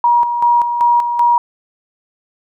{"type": "tone with tremolo", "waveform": "sine", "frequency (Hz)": 954, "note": "A#5", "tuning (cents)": 40, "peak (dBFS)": -8, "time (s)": [0.04, 1.38], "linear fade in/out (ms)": 2, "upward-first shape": "square", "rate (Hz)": 2.6, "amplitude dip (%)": 55, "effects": []}